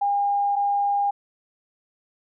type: tone pair in turn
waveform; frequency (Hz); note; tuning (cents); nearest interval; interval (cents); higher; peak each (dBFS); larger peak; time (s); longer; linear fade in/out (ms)
sine; 808 / 808; G#5 / G#5; -48 / -48; unison; 0; neither; -19; neither; 0.01-0.56 / 0.56-1.11; neither; 10
effects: none